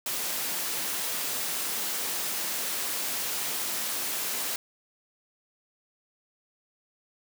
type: high-pass noise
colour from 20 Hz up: white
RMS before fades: -31 dBFS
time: 0.06-4.56 s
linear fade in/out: 2 ms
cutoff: 180 Hz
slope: 12 dB/octave
effects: none